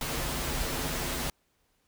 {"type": "noise with comb filter", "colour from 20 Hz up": "pink", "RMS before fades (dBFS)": -32, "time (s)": [0.01, 1.3], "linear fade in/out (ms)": 2, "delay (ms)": 10, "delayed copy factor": -0.75, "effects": ["pink hiss -72 dBFS RMS until 1.87 s"]}